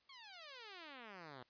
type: exponential sweep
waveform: 5% pulse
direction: down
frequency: 1127 to 119.5 Hz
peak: -40 dBFS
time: 0.09-1.43 s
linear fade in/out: 5 ms
effects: white hiss -75 dBFS RMS until 1.49 s + resampled to 11025 Hz